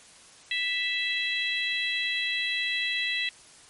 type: harmonic tone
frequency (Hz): 659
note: E5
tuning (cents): -1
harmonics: 3 / 4 / 5 / 6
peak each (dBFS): -30 / -31 / -32 / -33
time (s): 0.51-3.29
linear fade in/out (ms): 2
effects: white hiss -52 dBFS RMS until 3.69 s + MP3 48 kbps